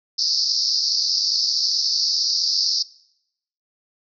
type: band-pass noise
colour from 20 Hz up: pink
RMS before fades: -21 dBFS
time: 0.18-2.83 s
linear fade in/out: 10 ms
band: 4400 to 5500 Hz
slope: 96 dB/octave
effects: noise-tail reverb RT60 0.8 s tail -22 dB re dry